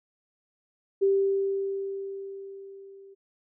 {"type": "tone with level ramp", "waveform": "sine", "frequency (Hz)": 392, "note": "G4", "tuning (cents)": 0, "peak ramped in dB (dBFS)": [-18, -47], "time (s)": [1.01, 3.15], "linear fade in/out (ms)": 20, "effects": []}